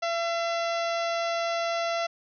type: harmonic tone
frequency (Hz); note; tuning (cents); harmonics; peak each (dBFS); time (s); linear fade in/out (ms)
676; E5; +43; 1 / 2 / 3 / 4 / 5 / 6 / 7 / 8 / 9; -27 / -33 / -37 / -39 / -41 / -43 / -44 / -45 / -46; 0.02-2.07; 10
effects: none